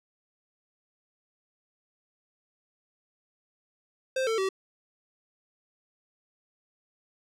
square tone with pitch steps, 523.3 / 447.7 / 383.1 Hz, C5 / A4 / G4, 0 / +30 / -40 cents, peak -26 dBFS, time 4.16-4.49 s, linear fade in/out 5 ms, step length 110 ms, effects low-pass 8000 Hz 12 dB/octave

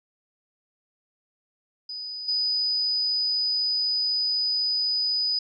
sine tone with level steps, 4978 Hz, D#8, in tune, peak -32 / -22 dBFS, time 1.89-5.39 s, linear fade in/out 5 ms, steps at 2.28 s, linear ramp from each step 5 ms, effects none

